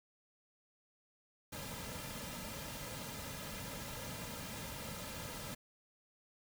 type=noise with comb filter; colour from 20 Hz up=pink; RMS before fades=-45 dBFS; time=1.52-5.55 s; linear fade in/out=10 ms; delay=2.7 ms; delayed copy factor=-0.65; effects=none